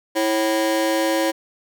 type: ring-modulated tone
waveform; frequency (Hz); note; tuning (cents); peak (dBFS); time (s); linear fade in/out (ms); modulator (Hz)
35% pulse; 436.7; A4; -13; -13; 0.15-1.32; 20; 109
effects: none